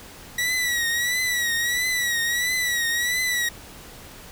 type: tone with vibrato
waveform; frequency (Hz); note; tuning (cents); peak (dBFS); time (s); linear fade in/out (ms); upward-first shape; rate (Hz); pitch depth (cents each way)
sawtooth; 1935; B6; -36; -18; 0.38-3.49; 5; triangle; 1.5; 83
effects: pink hiss -43 dBFS RMS until 4.31 s